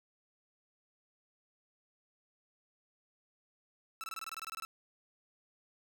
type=tone bursts; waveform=sawtooth; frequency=1318.5 Hz; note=E6; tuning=in tune; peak=-36 dBFS; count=13; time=4.01-4.65 s; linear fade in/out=0 ms; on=28 ms; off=23 ms; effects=none